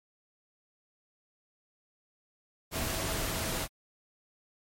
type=tone in noise; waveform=sine; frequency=649 Hz; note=E5; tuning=27 cents flat; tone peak=-43 dBFS; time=2.71-3.68 s; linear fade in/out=50 ms; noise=pink; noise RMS=-33 dBFS; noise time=2.71-3.68 s; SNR=-13 dB; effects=MP3 64 kbps